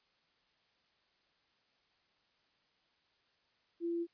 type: tone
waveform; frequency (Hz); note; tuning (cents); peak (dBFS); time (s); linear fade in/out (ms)
sine; 339.8; F4; -47; -33; 3.8-4.07; 50
effects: white hiss -74 dBFS RMS until 4.13 s + resampled to 11025 Hz